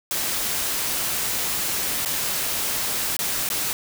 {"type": "noise with dropouts", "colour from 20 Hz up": "white", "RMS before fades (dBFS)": -25, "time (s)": [0.11, 3.73], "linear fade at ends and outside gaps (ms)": 0, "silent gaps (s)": [[2.049, 2.059], [3.167, 3.191], [3.489, 3.501]], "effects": []}